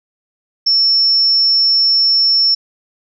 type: tone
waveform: sine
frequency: 5400 Hz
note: E8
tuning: 41 cents sharp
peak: -9 dBFS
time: 0.66-2.55 s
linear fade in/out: 10 ms
effects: none